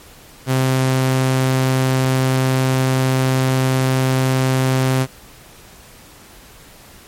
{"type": "tone", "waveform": "sawtooth", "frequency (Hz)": 130.81, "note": "C3", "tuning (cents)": 0, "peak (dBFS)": -10, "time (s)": [0.46, 5.07], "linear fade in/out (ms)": 50, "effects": ["pink hiss -43 dBFS RMS until 7.07 s", "MP3 64 kbps"]}